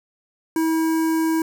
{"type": "tone with notch filter", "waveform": "square", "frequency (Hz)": 322.6, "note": "E4", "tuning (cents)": -37, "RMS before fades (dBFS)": -20, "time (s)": [0.56, 1.42], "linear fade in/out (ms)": 2, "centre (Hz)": 3400, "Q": 0.69, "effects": []}